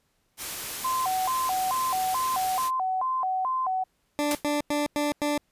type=noise; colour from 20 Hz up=white; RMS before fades=-34 dBFS; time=0.37-2.71 s; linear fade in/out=50 ms
type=tone with vibrato; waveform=sine; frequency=882 Hz; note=A5; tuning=4 cents sharp; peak=-24 dBFS; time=0.84-3.84 s; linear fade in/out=10 ms; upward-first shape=square; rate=2.3 Hz; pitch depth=280 cents each way
type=tone bursts; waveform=20% pulse; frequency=293.7 Hz; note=D4; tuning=in tune; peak=-19 dBFS; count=5; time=4.19-5.378 s; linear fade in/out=0 ms; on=160 ms; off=97 ms
type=noise with exponential decay; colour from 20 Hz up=white; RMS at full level=-26 dBFS; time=4.31-4.44 s; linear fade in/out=1 ms; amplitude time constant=28 ms
effects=pink hiss -71 dBFS RMS until 5.51 s + resampled to 32000 Hz